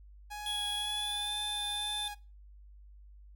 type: tone with vibrato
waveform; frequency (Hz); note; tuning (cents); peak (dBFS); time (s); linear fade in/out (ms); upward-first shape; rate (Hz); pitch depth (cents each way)
sawtooth; 830.6; G#5; 0; -36; 0.3-2.15; 20; sine; 2; 11
type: tone with pitch glide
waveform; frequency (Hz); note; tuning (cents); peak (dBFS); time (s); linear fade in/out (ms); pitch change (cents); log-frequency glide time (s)
square; 3348 to 3547; G#7 to A7; +13 to +13; -34; 0.46-2.08; 2; +100; 0.8-1.3
effects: noise-tail reverb RT60 0.3 s tail -20 dB re dry + added 50 Hz sine -51 dBFS peak until 3.35 s